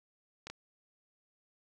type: clicks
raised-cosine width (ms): 0.2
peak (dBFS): -25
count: 2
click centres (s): 0.47 / 0.5
effects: none